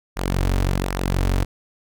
sawtooth tone with flanger, 46.25 Hz, F#1, in tune, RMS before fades -21 dBFS, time 0.16-1.45 s, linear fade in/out 20 ms, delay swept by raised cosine 0.25 to 6.05 ms, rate 1.3 Hz, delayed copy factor -0.5, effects none

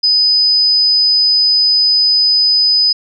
sine tone, 5000 Hz, D#8, 8 cents sharp, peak -8 dBFS, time 0.03-2.93 s, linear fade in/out 10 ms, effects none

